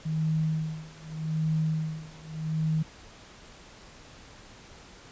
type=tone with tremolo; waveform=sine; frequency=157.6 Hz; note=D#3; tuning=23 cents sharp; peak=-23 dBFS; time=0.05-2.83 s; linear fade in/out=10 ms; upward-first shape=sine; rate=0.83 Hz; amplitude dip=95%; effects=pink hiss -50 dBFS RMS until 5.11 s + resampled to 16000 Hz